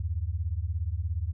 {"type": "beating tone pair", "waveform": "sine", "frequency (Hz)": [76.3, 93.3], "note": ["D#2", "F#2"], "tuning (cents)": [-33, 15], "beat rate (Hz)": 17, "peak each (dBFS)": [-30, -31], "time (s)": [0, 1.33], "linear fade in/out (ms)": 5, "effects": []}